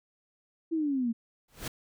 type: linear sweep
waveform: sine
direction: down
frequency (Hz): 334.4 to 222.6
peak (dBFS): -26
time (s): 0.71-1.13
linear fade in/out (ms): 20
type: noise with exponential growth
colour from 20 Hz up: pink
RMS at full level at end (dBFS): -31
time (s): 1.48-1.68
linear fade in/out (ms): 5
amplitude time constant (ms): 42
effects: none